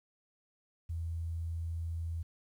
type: tone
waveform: sine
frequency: 83 Hz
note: E2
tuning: 12 cents sharp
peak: -34 dBFS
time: 0.89-2.23 s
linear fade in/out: 10 ms
effects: 11-bit